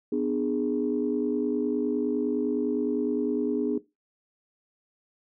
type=chord; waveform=sine; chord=G# diminished; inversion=first; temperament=just; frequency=249.2 / 299 / 415.3 Hz; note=B3 / D4 / G#4; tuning=+16 / +31 / 0 cents; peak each=-28 / -27 / -28 dBFS; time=0.12-3.78 s; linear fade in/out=5 ms; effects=noise-tail reverb RT60 0.2 s tail -17 dB re dry + tanh soft clip ceiling -15 dBFS